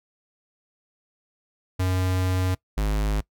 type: tone pair in turn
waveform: square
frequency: 92.5 / 51.91 Hz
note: F#2 / G#1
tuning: 0 / 0 cents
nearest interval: minor seventh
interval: 1000 cents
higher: first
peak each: -22 dBFS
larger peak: neither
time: 1.79-2.55 / 2.77-3.21 s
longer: first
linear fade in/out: 10 ms
effects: noise-tail reverb RT60 0.1 s tail -21 dB re dry